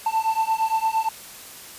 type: beating tone pair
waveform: triangle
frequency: 884 / 892.7 Hz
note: A5 / A5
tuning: +8 / +25 cents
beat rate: 8.7 Hz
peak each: -21 dBFS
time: 0.06-1.09 s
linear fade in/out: 5 ms
effects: white hiss -41 dBFS RMS until 1.78 s + resampled to 32000 Hz